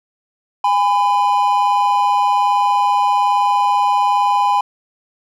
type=tone pair together; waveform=triangle; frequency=818.2 / 1003 Hz; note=G#5 / B5; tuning=-26 / +26 cents; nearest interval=major third; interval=352 cents; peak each=-13 dBFS; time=0.64-4.61 s; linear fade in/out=5 ms; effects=none